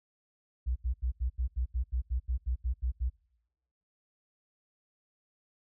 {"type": "tone bursts", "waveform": "sine", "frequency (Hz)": 61.74, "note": "B1", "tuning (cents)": 0, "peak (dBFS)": -27, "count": 14, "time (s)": [0.66, 3.1], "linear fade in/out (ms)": 20, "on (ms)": 100, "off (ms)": 80, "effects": ["noise-tail reverb RT60 0.9 s tail -24 dB re dry"]}